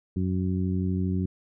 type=harmonic tone; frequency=92.5 Hz; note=F#2; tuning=in tune; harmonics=1 / 2 / 3 / 4; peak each=-27 / -27 / -33 / -37 dBFS; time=0.16-1.26 s; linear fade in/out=5 ms; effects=none